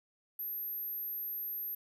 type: tone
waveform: sine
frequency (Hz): 12840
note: G9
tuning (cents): +40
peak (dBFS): -36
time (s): 0.39-1.75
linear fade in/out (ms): 5
effects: none